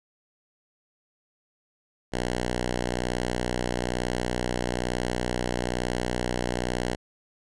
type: tone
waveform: 5% pulse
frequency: 61.1 Hz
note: B1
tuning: 18 cents flat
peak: -15 dBFS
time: 2.12-6.96 s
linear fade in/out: 20 ms
effects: resampled to 22050 Hz